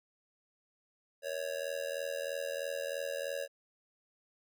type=tone with amplitude modulation; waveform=square; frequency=556 Hz; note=C#5; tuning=5 cents sharp; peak=-32 dBFS; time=1.22-3.48 s; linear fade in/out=50 ms; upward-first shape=sine; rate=83.1 Hz; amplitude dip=90%; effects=none